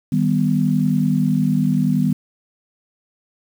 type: chord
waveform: sine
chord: Eb augmented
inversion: none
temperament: equal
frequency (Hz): 155.56 / 196 / 246.9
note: Eb3 / G3 / B3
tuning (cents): 0 / 0 / 0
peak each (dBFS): -19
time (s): 0.12-2.13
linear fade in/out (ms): 5
effects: 7-bit

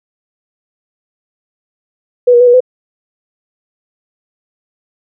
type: tone with pitch steps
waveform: sine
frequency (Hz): 492.1 / 478.7 / 494.6 / 483.9 / 506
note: B4 / A#4 / B4 / B4 / B4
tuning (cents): -6 / +46 / +3 / -35 / +42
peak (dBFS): -3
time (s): 2.27-2.605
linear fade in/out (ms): 10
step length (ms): 67
effects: none

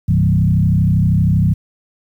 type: tone with frequency modulation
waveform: sine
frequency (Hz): 132.4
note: C3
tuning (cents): +21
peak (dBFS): -10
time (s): 0.08-1.54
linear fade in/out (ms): 10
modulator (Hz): 32.7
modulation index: 1.7
effects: 8-bit

